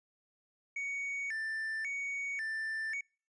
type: tone with vibrato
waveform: triangle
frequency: 1992 Hz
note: B6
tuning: 14 cents sharp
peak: -33 dBFS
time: 0.76-3.01 s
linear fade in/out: 5 ms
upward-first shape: square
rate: 0.92 Hz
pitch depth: 200 cents each way
effects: noise-tail reverb RT60 0.4 s tail -26 dB re dry + resampled to 22050 Hz